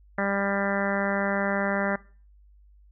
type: harmonic tone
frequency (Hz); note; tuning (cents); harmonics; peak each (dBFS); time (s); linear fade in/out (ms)
198.6; G3; +23; 1 / 2 / 3 / 4 / 5 / 6 / 7 / 8 / 9 / 10; -29 / -35 / -29 / -34 / -37 / -36 / -34 / -34 / -33 / -36; 0.18-1.96; 5
effects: noise-tail reverb RT60 0.4 s tail -21 dB re dry + added 50 Hz sine -52 dBFS peak until 2.91 s